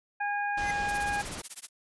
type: harmonic tone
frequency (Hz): 818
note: G#5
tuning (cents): -26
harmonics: 1 / 2 / 3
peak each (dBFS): -30 / -32 / -40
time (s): 0.2-1.22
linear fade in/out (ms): 10
type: tone with exponential growth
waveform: square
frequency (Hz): 2052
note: C7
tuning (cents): -34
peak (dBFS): -31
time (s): 0.54-0.71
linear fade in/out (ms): 5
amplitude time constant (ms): 35
type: low-pass noise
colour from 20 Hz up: pink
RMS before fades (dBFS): -39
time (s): 0.57-1.42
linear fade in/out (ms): 10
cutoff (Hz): 7500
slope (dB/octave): 24
type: noise with tremolo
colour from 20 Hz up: blue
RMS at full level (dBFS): -36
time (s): 0.88-1.69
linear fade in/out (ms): 10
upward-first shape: sine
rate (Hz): 16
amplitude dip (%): 100
effects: resampled to 24000 Hz